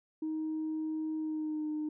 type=tone with pitch glide; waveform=sine; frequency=313.6 to 305 Hz; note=D#4 to D#4; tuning=+14 to -34 cents; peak=-31 dBFS; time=0.22-1.89 s; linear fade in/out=5 ms; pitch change=-48 cents; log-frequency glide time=1.17-1.68 s; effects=tanh soft clip ceiling -29 dBFS